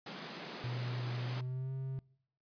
pink high-pass noise, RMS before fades -45 dBFS, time 0.06-1.41 s, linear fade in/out 5 ms, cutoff 140 Hz, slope 96 dB/octave
triangle tone with pitch glide, 122.5 to 132.82 Hz, B2 to C3, -14 to +26 cents, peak -34 dBFS, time 0.64-1.99 s, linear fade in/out 0 ms, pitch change +140 cents, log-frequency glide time 1.25-1.72 s
effects noise-tail reverb RT60 0.7 s tail -24 dB re dry + resampled to 11025 Hz

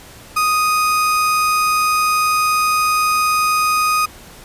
35% pulse tone, 1244.5 Hz, D#6, in tune, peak -12 dBFS, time 0.36-4.06 s, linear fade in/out 10 ms, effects pink hiss -40 dBFS RMS until 4.44 s + resampled to 32000 Hz

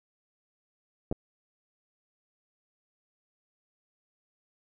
clicks, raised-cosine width 2 ms, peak -18 dBFS, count 2, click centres 1.114 / 1.125 s, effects none

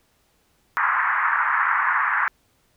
pink band-pass noise, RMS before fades -21 dBFS, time 0.77-2.28 s, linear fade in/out 0 ms, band 970 to 1900 Hz, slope 48 dB/octave, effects pink hiss -64 dBFS RMS until 2.76 s

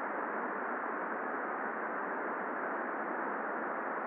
white band-pass noise, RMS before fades -37 dBFS, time 0-4.06 s, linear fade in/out 0 ms, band 210 to 1700 Hz, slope 48 dB/octave, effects none

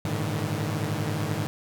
sawtooth tone cluster, 100.9 / 111.2 / 146.8 / 159.4 Hz, G#2 / A2 / D3 / D#3, -49 / +19 / 0 / +42 cents, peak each -28 dBFS, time 0.05-1.47 s, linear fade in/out 0 ms, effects none

